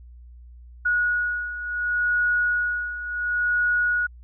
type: beating tone pair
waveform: sine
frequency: 1455 / 1455.7 Hz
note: F#6 / F#6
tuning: -29 / -29 cents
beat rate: 0.7 Hz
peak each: -27 / -22 dBFS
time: 0.85-4.07 s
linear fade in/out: 10 ms
effects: added 60 Hz sine -42 dBFS peak until 4.23 s